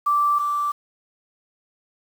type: tone pair in turn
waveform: sine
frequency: 1169 / 1169 Hz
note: D6 / D6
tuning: -8 / -8 cents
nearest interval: unison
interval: 0 cents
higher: neither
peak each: -16 / -20 dBFS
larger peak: first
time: 0.06-0.39 / 0.39-0.72 s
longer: neither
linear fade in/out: 10 ms
effects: 7-bit